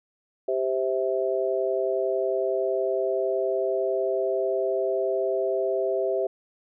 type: chord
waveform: sine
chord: C major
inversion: second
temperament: just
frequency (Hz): 392.4 / 523.3 / 654.1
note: G4 / C5 / E5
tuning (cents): +2 / 0 / -14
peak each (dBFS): -26 / -28 / -27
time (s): 0.48-6.27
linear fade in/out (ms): 5
effects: none